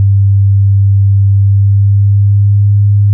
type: tone with pitch glide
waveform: sine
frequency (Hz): 99 to 101.72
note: G2 to G#2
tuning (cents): +18 to -35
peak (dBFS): -4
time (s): 0-3.13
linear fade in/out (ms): 0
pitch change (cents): +47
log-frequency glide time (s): 1.33-2.74
effects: none